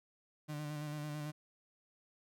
35% pulse tone with vibrato, 149.6 Hz, D3, 32 cents sharp, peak -38 dBFS, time 0.48-1.32 s, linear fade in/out 20 ms, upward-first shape square, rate 9 Hz, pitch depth 25 cents each way, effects none

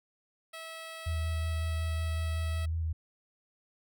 10% pulse tone, 650 Hz, E5, 24 cents flat, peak -33 dBFS, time 0.53-2.66 s, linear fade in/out 10 ms
sine tone with vibrato, 81.1 Hz, E2, 28 cents flat, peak -29 dBFS, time 1.06-2.93 s, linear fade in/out 10 ms, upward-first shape square, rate 5.4 Hz, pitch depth 20 cents each way
effects none

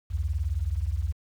sine beating tone pair, 65.5 / 84.5 Hz, C2 / E2, +2 / +43 cents, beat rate 19 Hz, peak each -28 dBFS, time 0.1-1.13 s, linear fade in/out 20 ms, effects 9-bit

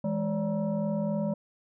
sine tone with frequency modulation, 207.8 Hz, G#3, 1 cent sharp, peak -26 dBFS, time 0.04-1.34 s, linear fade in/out 5 ms, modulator 372 Hz, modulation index 1.1, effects none

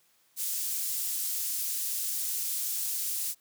pink high-pass noise, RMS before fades -32 dBFS, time 0.36-3.35 s, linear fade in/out 50 ms, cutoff 8300 Hz, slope 12 dB/octave, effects white hiss -67 dBFS RMS until 3.4 s + high-pass 100 Hz 12 dB/octave

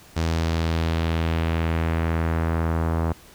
sawtooth tone with low-pass filter sweep, 82 Hz, E2, 9 cents flat, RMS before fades -23 dBFS, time 0.16-3.13 s, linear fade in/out 10 ms, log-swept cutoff 6100 to 1100 Hz, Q 1.3, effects pink hiss -49 dBFS RMS until 3.34 s

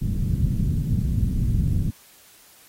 white low-pass noise, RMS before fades -22 dBFS, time 0.01-1.91 s, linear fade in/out 10 ms, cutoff 170 Hz, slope 24 dB/octave, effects white hiss -52 dBFS RMS until 2.68 s + AAC 48 kbps

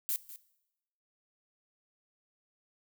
violet noise with echo, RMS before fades -32 dBFS, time 0.09-0.16 s, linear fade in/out 0 ms, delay 200 ms, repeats 1, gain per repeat -15 dB, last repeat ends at 0.36 s, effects noise-tail reverb RT60 0.9 s tail -19 dB re dry

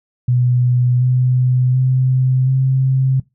sine tone with pitch steps, 123.9 / 126.58 / 129.31 / 132.1 Hz, B2 / B2 / C3 / C3, +6 / +43 / -20 / +17 cents, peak -11 dBFS, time 0.28-3.2 s, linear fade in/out 5 ms, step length 730 ms, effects noise-tail reverb RT60 0.2 s tail -21 dB re dry

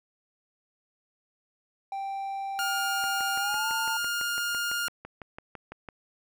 triangle tone with pitch glide, 784 to 890.2 Hz, G5 to A5, 0 to +20 cents, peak -29 dBFS, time 1.92-3.97 s, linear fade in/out 2 ms, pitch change +220 cents, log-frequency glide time 3.38-3.69 s
sawtooth tone, 1414 Hz, F6, 21 cents sharp, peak -24 dBFS, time 2.59-4.88 s, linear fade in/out 0 ms
click train, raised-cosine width 0.5 ms, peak -25 dBFS, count 18, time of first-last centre 3.04-5.888 s, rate 5.97 Hz
effects none

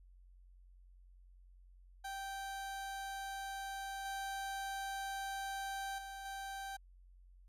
30% pulse tone with level steps, 782 Hz, G5, 4 cents flat, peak -39 / -37 / -43 / -40 dBFS, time 2.04-6.77 s, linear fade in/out 10 ms, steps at 4.05 / 5.98 / 6.25 s, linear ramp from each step 5 ms, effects added 45 Hz sine -58 dBFS peak until 7.48 s + resampled to 32000 Hz

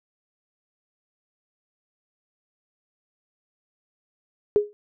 sine tone with exponential decay, 415.3 Hz, G#4, in tune, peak -11 dBFS, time 4.56-4.73 s, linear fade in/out 0 ms, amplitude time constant 35 ms, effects none

